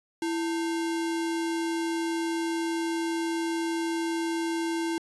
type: tone with sample-and-hold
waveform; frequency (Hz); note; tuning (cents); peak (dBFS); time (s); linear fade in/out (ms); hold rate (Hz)
sine; 331.5; E4; +10; -26; 0.22-4.98; 2; 1225
effects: resampled to 24000 Hz